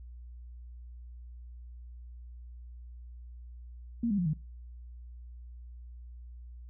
sine tone with pitch steps, 233.1 / 202.9 / 176.66 / 153.79 Hz, A#3 / G#3 / F3 / D#3, 0 / -40 / +20 / -20 cents, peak -26 dBFS, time 4.03-4.334 s, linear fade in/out 5 ms, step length 76 ms, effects noise-tail reverb RT60 0.3 s tail -20 dB re dry + added 60 Hz sine -44 dBFS peak until 6.69 s

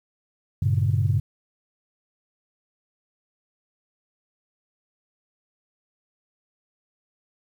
sine chord, G diminished, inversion none, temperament equal with one note detuned, 98 / 116.54 / 141.59 Hz, G2 / Bb2 / Db3, 0 / 0 / +37 cents, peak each -21 / -23 / -24 dBFS, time 0.62-1.2 s, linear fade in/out 5 ms, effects tanh soft clip ceiling -10 dBFS + 9-bit

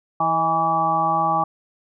harmonic tone with a mistuned harmonic, 163.8 Hz, E3, 11 cents flat, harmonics 1 / 2 / 4 / 5 / 6 / 7, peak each -30 / -32 / -28 / -20 / -30 / -21 dBFS, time 0.2-1.44 s, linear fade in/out 5 ms, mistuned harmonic 4, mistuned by -45 cents, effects none

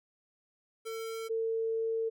square / sine tone pair in turn, 450.2 / 450.2 Hz, A4 / A4, +40 / +40 cents, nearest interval unison, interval 0 cents, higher neither, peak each -37 / -29 dBFS, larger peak second, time 0.85-1.29 / 1.29-2.1 s, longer second, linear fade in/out 20 ms, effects none

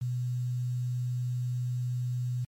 sine tone with quantisation, 123.9 Hz, B2, 6 cents sharp, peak -28 dBFS, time 0.01-2.45 s, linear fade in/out 10 ms, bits 9, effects MP3 64 kbps

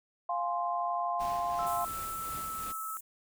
sine chord, F minor, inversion none, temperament equal, 698.5 / 830.6 / 1046.5 Hz, F5 / Ab5 / C6, 0 / 0 / 0 cents, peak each -32 / -38 / -33 dBFS, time 0.29-1.85 s, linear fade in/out 5 ms
pink noise with tremolo, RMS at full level -45 dBFS, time 1.19-2.73 s, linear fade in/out 20 ms, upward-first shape sine, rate 2.8 Hz, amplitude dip 40%
sine tone with pitch glide, 1318.5 to 1303.4 Hz, E6 to E6, 0 to -20 cents, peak -36 dBFS, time 1.59-2.97 s, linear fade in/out 0 ms, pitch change -20 cents, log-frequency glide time 2.25-2.71 s
pink high-pass noise, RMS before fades -44 dBFS, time 1.66-3.01 s, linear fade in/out 10 ms, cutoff 7300 Hz, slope 48 dB/octave
effects none

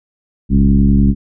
sine tone with frequency modulation, 130.2 Hz, C3, 8 cents flat, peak -7 dBFS, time 0.49-1.15 s, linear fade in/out 50 ms, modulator 70.3 Hz, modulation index 1.8, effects none

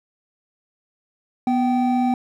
triangle tone pair together, 246.4 / 774.6 Hz, B3 / G5, -4 / -21 cents, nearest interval octave + minor sixth, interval 1983 cents, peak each -16 / -20 dBFS, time 1.47-2.14 s, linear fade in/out 2 ms, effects none

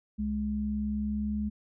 sine tone pair together, 69.98 / 209.7 Hz, C#2 / G#3, +17 / +17 cents, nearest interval octave + perfect fifth, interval 1900 cents, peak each -35 / -29 dBFS, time 0.18-1.5 s, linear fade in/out 20 ms, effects none

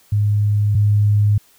sine tone pair in turn, 103.83 / 103.83 Hz, G#2 / G#2, 0 / 0 cents, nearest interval unison, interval 0 cents, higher neither, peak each -13 / -11 dBFS, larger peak second, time 0.12-0.75 / 0.75-1.38 s, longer neither, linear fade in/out 5 ms, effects white hiss -53 dBFS RMS until 1.58 s

